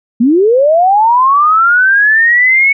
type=linear sweep; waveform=sine; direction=up; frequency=219.5 to 2228 Hz; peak=-5 dBFS; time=0.2-2.73 s; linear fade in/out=10 ms; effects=none